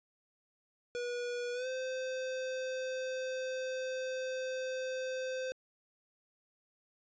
square tone with pitch glide, 485.2 to 517 Hz, B4 to C5, -31 to -21 cents, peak -36 dBFS, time 0.95-5.52 s, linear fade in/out 0 ms, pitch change +110 cents, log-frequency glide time 1.53-1.67 s, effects resampled to 16000 Hz

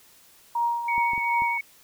sine tone with tremolo, 942 Hz, A#5, 18 cents sharp, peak -20 dBFS, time 0.55-1.58 s, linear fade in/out 5 ms, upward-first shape triangle, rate 2.7 Hz, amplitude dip 65%
sine tone with vibrato, 2229 Hz, C#7, 9 cents sharp, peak -26 dBFS, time 0.88-1.61 s, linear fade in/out 5 ms, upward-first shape sine, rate 11 Hz, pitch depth 14 cents each way
clicks, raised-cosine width 3 ms, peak -28 dBFS, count 4, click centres 0.98 / 1.134 / 1.179 / 1.421 s
effects white hiss -55 dBFS RMS until 1.83 s

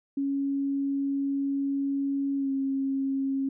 sine tone with pitch glide, 277.2 to 271 Hz, C#4 to C#4, 0 to -39 cents, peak -25 dBFS, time 0.17-3.49 s, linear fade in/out 5 ms, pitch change -39 cents, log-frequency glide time 2.37-2.5 s, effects none

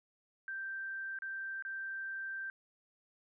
sine tone with dropouts, 1568 Hz, G6, in tune, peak -38 dBFS, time 0.48-2.5 s, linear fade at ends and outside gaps 1 ms, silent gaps 1.188-1.221 / 1.624-1.65 s, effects none

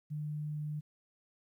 sine tone, 150.3 Hz, D3, 40 cents sharp, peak -35 dBFS, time 0.1-0.81 s, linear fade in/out 20 ms, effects 12-bit

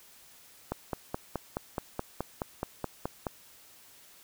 click train, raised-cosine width 1 ms, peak -17 dBFS, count 13, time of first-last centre 0.72-3.268 s, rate 4.71 Hz, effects white hiss -56 dBFS RMS until 4.23 s

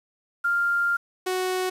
sine / sawtooth tone pair in turn, 1396.9 / 370 Hz, F6 / F#4, 0 / 0 cents, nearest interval octave + major seventh, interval 2300 cents, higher first, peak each -20 dBFS, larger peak neither, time 0.44-0.97 / 1.26-1.7 s, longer first, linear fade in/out 10 ms, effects resampled to 32000 Hz + 8-bit

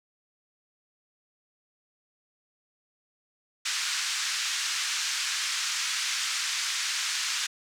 white band-pass noise, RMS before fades -30 dBFS, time 3.65-7.47 s, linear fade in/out 10 ms, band 1300 to 6900 Hz, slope 24 dB/octave, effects none

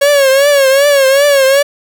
45% pulse tone with vibrato, 554.4 Hz, C#5, in tune, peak -6 dBFS, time 0.01-1.63 s, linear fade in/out 10 ms, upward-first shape triangle, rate 2.6 Hz, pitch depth 100 cents each way, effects none

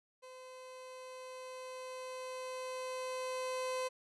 30% pulse tone with level ramp, 513 Hz, C5, 34 cents flat, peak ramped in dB -48 to -32 dBFS, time 0.22-3.89 s, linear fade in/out 20 ms, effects resampled to 24000 Hz

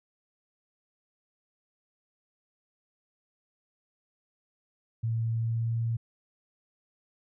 sine tone with pitch glide, 113.9 to 115.22 Hz, A#2 to A#2, -40 to -20 cents, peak -26 dBFS, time 5.03-5.97 s, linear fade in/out 10 ms, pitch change +20 cents, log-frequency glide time 5.32-5.75 s, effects none

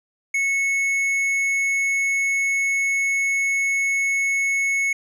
triangle tone with tanh clipping, 2200 Hz, C#7, 14 cents flat, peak -20 dBFS, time 0.34-4.93 s, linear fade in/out 5 ms, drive 12 dB, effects none

